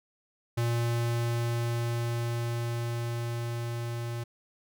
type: tone with level ramp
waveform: square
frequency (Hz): 117.9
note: A#2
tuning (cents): +20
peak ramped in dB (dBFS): -26 to -33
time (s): 0.57-4.24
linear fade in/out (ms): 10
effects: none